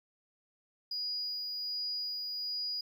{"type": "tone with tremolo", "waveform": "triangle", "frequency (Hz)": 4900, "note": "D#8", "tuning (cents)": -27, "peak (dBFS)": -30, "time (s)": [0.91, 2.81], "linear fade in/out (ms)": 5, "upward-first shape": "sine", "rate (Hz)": 1.3, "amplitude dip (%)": 35, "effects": ["tanh soft clip ceiling -31 dBFS"]}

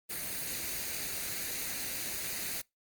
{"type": "noise with comb filter", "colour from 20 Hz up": "white", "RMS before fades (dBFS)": -37, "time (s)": [0.09, 2.62], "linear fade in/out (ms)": 20, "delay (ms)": 0.46, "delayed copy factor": 0.5, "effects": ["noise-tail reverb RT60 0.2 s tail -24 dB re dry", "Opus 32 kbps"]}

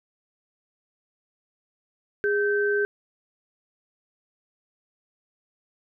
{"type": "tone pair together", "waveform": "sine", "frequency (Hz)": [410.6, 1549], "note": ["G#4", "G6"], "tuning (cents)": [-20, -21], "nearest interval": "octave + major seventh", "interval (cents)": 2299, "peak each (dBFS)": [-22, -25], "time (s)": [2.24, 2.85], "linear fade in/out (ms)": 0, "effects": []}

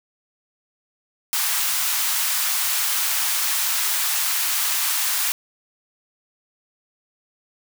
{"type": "high-pass noise", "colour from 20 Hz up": "white", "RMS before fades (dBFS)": -22, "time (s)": [1.33, 5.32], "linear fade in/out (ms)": 0, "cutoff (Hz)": 860, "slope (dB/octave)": 24, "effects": []}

